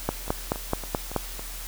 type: two click trains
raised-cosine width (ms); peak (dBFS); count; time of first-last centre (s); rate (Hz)
1; -22 / -9; 5 / 6; 0.28-1.394 / 0.09-1.163; 3.59 / 4.66
effects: added 40 Hz sine -37 dBFS peak until 1.67 s + white hiss -39 dBFS RMS until 1.67 s